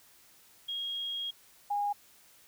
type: tone pair in turn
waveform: sine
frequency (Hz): 3272 / 818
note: G#7 / G#5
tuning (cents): -26 / -26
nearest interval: 2 octaves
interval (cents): 2400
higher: first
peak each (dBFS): -33 / -28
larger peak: second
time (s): 0.68-1.31 / 1.7-1.93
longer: first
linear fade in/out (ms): 10
effects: white hiss -60 dBFS RMS until 2.47 s